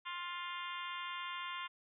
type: harmonic tone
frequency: 350.8 Hz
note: F4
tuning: 8 cents sharp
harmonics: 3 / 4 / 5 / 6 / 7 / 8 / 9 / 10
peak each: -43 / -49 / -52 / -48 / -54 / -50 / -51 / -52 dBFS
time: 0.05-1.68 s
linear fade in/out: 20 ms
effects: none